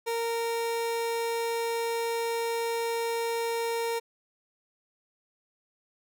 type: tone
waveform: 30% pulse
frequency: 462.7 Hz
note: A#4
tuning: 13 cents flat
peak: -25 dBFS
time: 0.06-4 s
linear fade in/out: 20 ms
effects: none